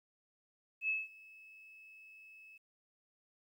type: tone with ADSR envelope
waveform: sine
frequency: 2597 Hz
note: E7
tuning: 26 cents flat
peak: -30 dBFS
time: 0.81-2.58 s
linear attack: 77 ms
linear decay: 190 ms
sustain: -24 dB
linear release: 11 ms
effects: 12-bit